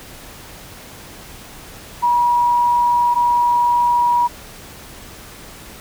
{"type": "tone pair in turn", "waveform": "sine", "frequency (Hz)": [962, 962], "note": ["B5", "B5"], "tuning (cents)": [-46, -46], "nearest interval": "unison", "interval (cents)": 0, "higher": "neither", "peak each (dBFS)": -12, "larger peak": "neither", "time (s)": [[2.02, 3.15], [3.15, 4.28]], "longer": "neither", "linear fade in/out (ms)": 20, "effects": ["pink hiss -38 dBFS RMS until 5.8 s"]}